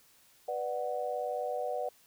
sine chord, B minor, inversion none, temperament just, 493.9 / 592.7 / 740.8 Hz, B4 / D5 / F#5, 0 / +16 / +2 cents, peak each -36 / -36 / -36 dBFS, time 0.48-1.89 s, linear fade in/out 5 ms, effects white hiss -63 dBFS RMS until 2.06 s

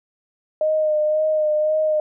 sine tone with vibrato, 615 Hz, D#5, 20 cents flat, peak -16 dBFS, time 0.61-2 s, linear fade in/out 2 ms, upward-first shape sine, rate 1.9 Hz, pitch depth 24 cents each way, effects none

